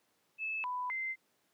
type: tone with pitch steps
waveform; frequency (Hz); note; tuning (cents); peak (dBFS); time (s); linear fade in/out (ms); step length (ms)
sine; 2612 / 995 / 2077; E7 / B5 / C7; -17 / +13 / -13; -34; 0.38-1.16; 50; 260
effects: pink hiss -74 dBFS RMS until 1.53 s + high-pass 200 Hz 12 dB/octave